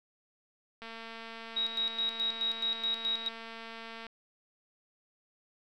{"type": "click train", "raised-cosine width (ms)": 0.3, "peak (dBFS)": -29, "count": 738, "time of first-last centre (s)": [0.82, 4.067], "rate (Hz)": 227}
{"type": "tone with tremolo", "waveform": "sine", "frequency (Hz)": 3813, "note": "A#7", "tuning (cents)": 38, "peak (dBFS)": -28, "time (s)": [1.56, 3.29], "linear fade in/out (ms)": 10, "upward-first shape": "square", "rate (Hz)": 4.7, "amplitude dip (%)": 70}
{"effects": []}